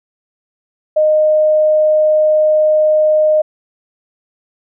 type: tone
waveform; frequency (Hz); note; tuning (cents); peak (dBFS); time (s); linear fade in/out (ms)
sine; 616; D#5; -17; -8; 0.96-3.42; 10
effects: none